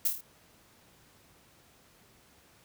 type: noise with echo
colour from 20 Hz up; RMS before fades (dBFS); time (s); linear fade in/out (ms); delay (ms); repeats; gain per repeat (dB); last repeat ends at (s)
violet; -26; 0.05-0.08; 5; 26; 5; -4; 0.21
effects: pink hiss -61 dBFS RMS until 2.64 s + high-pass 60 Hz 12 dB/octave